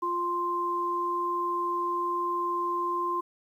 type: tone pair together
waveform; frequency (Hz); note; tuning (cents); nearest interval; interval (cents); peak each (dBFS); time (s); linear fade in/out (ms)
sine; 349.2 / 1046.5; F4 / C6; 0 / 0; octave + perfect fifth; 1900; -33 / -27; 0.02-3.21; 10
effects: 10-bit